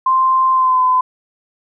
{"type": "tone with pitch glide", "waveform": "sine", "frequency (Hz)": [1045, 1017], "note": ["C6", "C6"], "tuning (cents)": [-2, -50], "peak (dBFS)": -10, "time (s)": [0.06, 1.01], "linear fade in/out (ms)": 5, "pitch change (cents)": -48, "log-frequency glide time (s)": [0.52, 0.82], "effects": []}